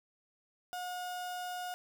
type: tone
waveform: 35% pulse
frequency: 721 Hz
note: F#5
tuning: 45 cents flat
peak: -36 dBFS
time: 0.73-1.74 s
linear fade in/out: 0 ms
effects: none